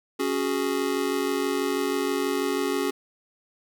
square chord, C# suspended fourth, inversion none, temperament just, 277.2 / 369.6 / 415.8 Hz, C#4 / F#4 / G#4, 0 / -2 / +2 cents, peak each -29 dBFS, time 0.19-2.91 s, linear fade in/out 10 ms, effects none

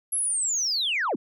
sine linear sweep, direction down, 11290 to 164.81 Hz, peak -22 dBFS, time 0.12-1.16 s, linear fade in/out 10 ms, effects tanh soft clip ceiling -19 dBFS

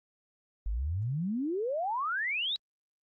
sine exponential sweep, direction up, 46.25 to 3951 Hz, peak -29 dBFS, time 0.66-2.56 s, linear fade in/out 0 ms, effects Opus 48 kbps

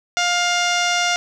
15% pulse tone with low-pass filter, 705 Hz, F5, 16 cents sharp, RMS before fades -19 dBFS, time 0.17-1.16 s, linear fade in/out 0 ms, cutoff 5100 Hz, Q 7.5, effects none

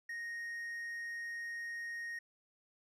triangle tone, 1864.7 Hz, A#6, in tune, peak -38 dBFS, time 0.09-2.19 s, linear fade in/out 5 ms, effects resampled to 32000 Hz

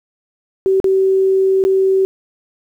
sine tone with dropouts, 383 Hz, G4, 40 cents flat, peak -10 dBFS, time 0.66-2.05 s, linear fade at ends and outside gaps 0 ms, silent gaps 0.801-0.843 / 1.639-1.65 s, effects 8-bit

